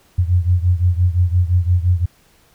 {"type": "beating tone pair", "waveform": "sine", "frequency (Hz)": [87.31, 93.11], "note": ["F2", "F#2"], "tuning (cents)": [0, 11], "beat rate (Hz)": 5.8, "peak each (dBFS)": [-14, -17], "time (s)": [0.18, 2.06], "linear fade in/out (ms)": 10, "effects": ["pink hiss -54 dBFS RMS until 2.54 s"]}